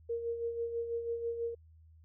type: tone with tremolo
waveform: sine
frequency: 466.2 Hz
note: A#4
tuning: in tune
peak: -31 dBFS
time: 0.09-1.55 s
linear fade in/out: 10 ms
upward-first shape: sine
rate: 6.1 Hz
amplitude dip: 55%
effects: added 80 Hz sine -56 dBFS peak until 2.04 s